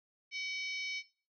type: harmonic tone with a mistuned harmonic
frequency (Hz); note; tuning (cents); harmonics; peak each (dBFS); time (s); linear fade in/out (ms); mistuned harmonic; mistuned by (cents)
757; F#5; +39; 3 / 4 / 5 / 6 / 7 / 8; -38 / -46 / -50 / -49 / -46 / -54; 0.31-1.03; 50; 6; -81
effects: noise-tail reverb RT60 0.4 s tail -17 dB re dry